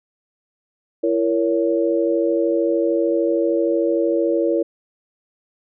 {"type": "chord", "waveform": "sine", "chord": "A# diminished", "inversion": "second", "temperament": "just", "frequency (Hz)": [335.6, 466.2, 559.4], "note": ["E4", "A#4", "C#5"], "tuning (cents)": [31, 0, 16], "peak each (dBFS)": [-19, -21, -21], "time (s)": [1.03, 4.63], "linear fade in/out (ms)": 10, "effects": []}